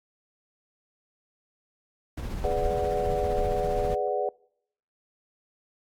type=noise with tremolo; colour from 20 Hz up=brown; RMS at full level=-30 dBFS; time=2.17-3.95 s; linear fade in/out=5 ms; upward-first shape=sine; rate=15 Hz; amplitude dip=35%
type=chord; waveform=sine; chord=G# half-diminished seventh; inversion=none; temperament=equal; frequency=415.3 / 493.9 / 587.3 / 740 Hz; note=G#4 / B4 / D5 / F#5; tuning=0 / 0 / 0 / 0 cents; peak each=-30 dBFS; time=2.44-4.29 s; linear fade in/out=2 ms
effects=noise-tail reverb RT60 0.7 s tail -25 dB re dry + AAC 64 kbps